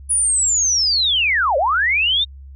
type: linear two-way sweep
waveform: sine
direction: down then up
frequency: 9900 to 508 to 3714 Hz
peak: -14 dBFS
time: 0.09-2.25 s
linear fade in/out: 20 ms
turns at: 1.57 s
effects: added 68 Hz sine -35 dBFS peak until 2.55 s